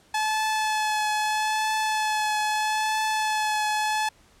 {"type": "tone with vibrato", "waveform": "sawtooth", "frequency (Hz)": 860, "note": "A5", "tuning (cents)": -40, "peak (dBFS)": -19, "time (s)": [0.14, 4.09], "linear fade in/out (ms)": 5, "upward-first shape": "triangle", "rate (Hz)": 0.78, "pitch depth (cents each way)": 19, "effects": ["pink hiss -58 dBFS RMS until 4.4 s", "low-pass 10000 Hz 12 dB/octave"]}